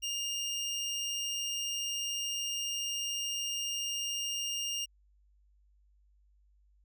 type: tone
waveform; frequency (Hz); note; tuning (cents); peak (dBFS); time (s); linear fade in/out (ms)
25% pulse; 2819; F7; +16; -29; 0.02-4.86; 20
effects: added 50 Hz sine -63 dBFS peak until 6.84 s